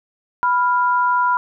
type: tone pair together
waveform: sine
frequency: 987.8 / 1396.9 Hz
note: B5 / F6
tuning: 0 / 0 cents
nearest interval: tritone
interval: 600 cents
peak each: -15 / -20 dBFS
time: 0.43-1.37 s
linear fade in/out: 0 ms
effects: none